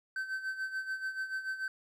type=tone with tremolo; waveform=triangle; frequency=1541 Hz; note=G6; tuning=30 cents flat; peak=-30 dBFS; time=0.16-1.68 s; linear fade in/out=2 ms; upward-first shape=sine; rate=6.9 Hz; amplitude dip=70%; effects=none